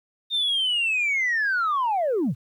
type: linear sweep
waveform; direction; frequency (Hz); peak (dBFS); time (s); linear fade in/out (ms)
sine; down; 3669 to 93.4; -19; 0.3-2.35; 50
effects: tanh soft clip ceiling -18 dBFS + 10-bit